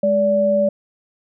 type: tone pair together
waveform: sine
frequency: 208 / 578.5 Hz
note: G#3 / D5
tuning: +3 / -26 cents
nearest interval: octave + tritone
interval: 1771 cents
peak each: -21 / -14 dBFS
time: 0.03-0.69 s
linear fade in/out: 5 ms
effects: none